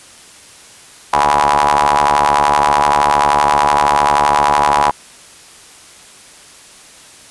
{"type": "ring-modulated tone", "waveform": "sawtooth", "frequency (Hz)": 72.9, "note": "D2", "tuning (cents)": -12, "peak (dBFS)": -3, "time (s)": [1.13, 4.91], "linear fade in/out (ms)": 5, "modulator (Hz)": 906, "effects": ["white hiss -40 dBFS RMS until 7.3 s", "resampled to 24000 Hz"]}